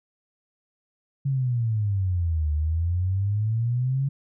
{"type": "exponential two-way sweep", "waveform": "sine", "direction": "down then up", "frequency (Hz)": [140, 74.2, 140], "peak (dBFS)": -21, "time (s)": [1.25, 4.09], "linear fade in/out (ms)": 10, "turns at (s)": 2.52, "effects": []}